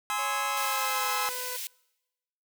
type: chord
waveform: sawtooth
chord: Ab augmented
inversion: none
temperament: just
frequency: 830.6 / 1038.3 / 1297.8 Hz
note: Ab5 / C6 / E6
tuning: 0 / -14 / -27 cents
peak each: -29 / -29 / -28 dBFS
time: 0.1-1.29 s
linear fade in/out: 0 ms
type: tone with pitch glide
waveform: 15% pulse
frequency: 554.4 to 499.7 Hz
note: C#5 to B4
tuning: 0 to +20 cents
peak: -31 dBFS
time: 0.18-1.57 s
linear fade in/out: 10 ms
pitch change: -180 cents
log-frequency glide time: 0.55-1.11 s
type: high-pass noise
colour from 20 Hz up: white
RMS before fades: -36 dBFS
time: 0.57-1.67 s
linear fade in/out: 0 ms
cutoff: 2100 Hz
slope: 24 dB/octave
effects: noise-tail reverb RT60 1.0 s tail -25 dB re dry